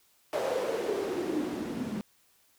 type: noise with band-pass filter sweep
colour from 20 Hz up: white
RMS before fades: -32 dBFS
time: 0.33-2.01 s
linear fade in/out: 0 ms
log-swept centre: 590 to 210 Hz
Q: 5.5
effects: white hiss -66 dBFS RMS until 2.58 s